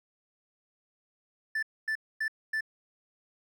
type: tone bursts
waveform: triangle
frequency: 1760 Hz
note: A6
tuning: in tune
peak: -26 dBFS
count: 4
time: 1.55-2.608 s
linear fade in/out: 5 ms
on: 77 ms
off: 250 ms
effects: none